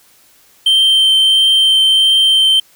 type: tone with vibrato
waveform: triangle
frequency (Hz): 3125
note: G7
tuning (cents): -6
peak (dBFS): -6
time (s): 0.66-2.6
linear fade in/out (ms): 5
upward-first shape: triangle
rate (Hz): 1.5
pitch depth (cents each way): 8
effects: white hiss -49 dBFS RMS until 2.75 s